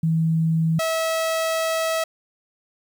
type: tone pair in turn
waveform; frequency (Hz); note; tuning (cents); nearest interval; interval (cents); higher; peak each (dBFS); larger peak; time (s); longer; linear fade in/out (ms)
sine / sawtooth; 162.1 / 648.4; E3 / E5; -29 / -29; 2 octaves; 2400; second; -17; neither; 0.03-0.79 / 0.79-2.04; second; 5
effects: 9-bit